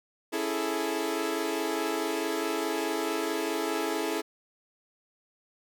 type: chord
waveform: sawtooth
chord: A major seventh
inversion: first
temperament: equal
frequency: 277.2 / 329.6 / 415.3 / 440 Hz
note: C#4 / E4 / G#4 / A4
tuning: 0 / 0 / 0 / 0 cents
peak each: -33 / -28 / -30 / -30 dBFS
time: 0.32-4.22 s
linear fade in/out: 20 ms
effects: none